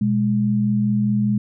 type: tone pair together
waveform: sine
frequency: 122.75 / 207.7 Hz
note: B2 / G#3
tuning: -10 / 0 cents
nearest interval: major sixth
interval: 910 cents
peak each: -22 / -17 dBFS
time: 0.01-1.38 s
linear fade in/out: 5 ms
effects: none